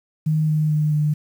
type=tone with pitch steps; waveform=sine; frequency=155.56 / 153.77 / 152.01 / 150.26 Hz; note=D#3 / D#3 / D#3 / D3; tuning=0 / -20 / -40 / +40 cents; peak=-16 dBFS; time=0.26-1.14 s; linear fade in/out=10 ms; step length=220 ms; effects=8-bit